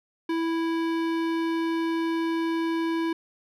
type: tone with hard clipping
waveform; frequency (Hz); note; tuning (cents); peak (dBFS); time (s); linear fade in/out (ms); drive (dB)
sine; 329.6; E4; 0; -26; 0.29-3.13; 5; 17
effects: none